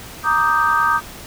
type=chord; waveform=sine; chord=Eb major seventh; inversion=second; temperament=equal; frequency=932.3 / 1174.7 / 1244.5 / 1568 Hz; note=Bb5 / D6 / Eb6 / G6; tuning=0 / 0 / 0 / 0 cents; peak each=-21 / -21 / -17 / -19 dBFS; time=0.23-1.01 s; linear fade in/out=50 ms; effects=pink hiss -36 dBFS RMS until 1.26 s